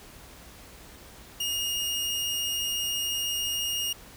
sawtooth tone, 2849 Hz, F7, 34 cents sharp, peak -24 dBFS, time 1.4-3.93 s, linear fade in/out 5 ms, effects added 60 Hz sine -55 dBFS peak until 4.16 s + pink hiss -49 dBFS RMS until 4.16 s

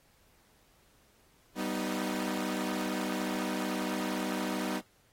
sawtooth chord, G augmented, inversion none, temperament equal with one note detuned, 193.52 / 246.9 / 311.1 Hz, G3 / B3 / D#4, -22 / 0 / 0 cents, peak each -32 dBFS, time 1.55-4.82 s, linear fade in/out 50 ms, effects pink hiss -66 dBFS RMS until 5.12 s + AAC 48 kbps

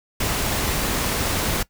pink noise, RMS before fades -23 dBFS, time 0.2-1.63 s, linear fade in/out 5 ms, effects noise-tail reverb RT60 0.1 s tail -20 dB re dry

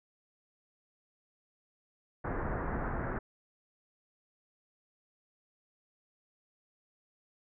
pink low-pass noise, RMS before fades -35 dBFS, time 2.24-3.19 s, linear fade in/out 10 ms, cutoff 1800 Hz, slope 48 dB/octave, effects none

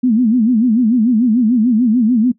sine tone with vibrato, 233.1 Hz, A#3, in tune, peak -9 dBFS, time 0.03-2.32 s, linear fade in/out 10 ms, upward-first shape sine, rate 6.8 Hz, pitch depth 170 cents each way, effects noise-tail reverb RT60 0.1 s tail -18 dB re dry

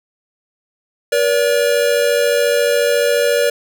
square tone pair together, 478.8 / 573 Hz, A#4 / D5, +46 / -43 cents, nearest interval minor third, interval 311 cents, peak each -16 dBFS, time 1.12-3.5 s, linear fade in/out 5 ms, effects none

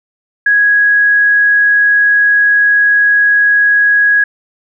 sine tone, 1661.2 Hz, G#6, in tune, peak -6 dBFS, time 0.46-4.24 s, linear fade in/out 5 ms, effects none

